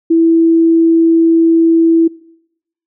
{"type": "tone", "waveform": "sine", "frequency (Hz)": 329.6, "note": "E4", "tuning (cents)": 0, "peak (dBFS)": -6, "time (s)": [0.1, 2.08], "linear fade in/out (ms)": 10, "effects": ["noise-tail reverb RT60 0.8 s tail -23 dB re dry"]}